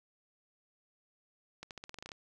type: accelerating click train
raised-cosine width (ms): 0.2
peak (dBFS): -27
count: 11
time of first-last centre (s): 1.63-2.118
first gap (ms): 78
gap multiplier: 0.89
effects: none